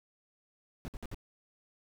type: noise bursts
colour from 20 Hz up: brown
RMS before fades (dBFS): -40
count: 4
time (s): 0.85-1.145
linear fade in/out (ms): 0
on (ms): 31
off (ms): 57
effects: none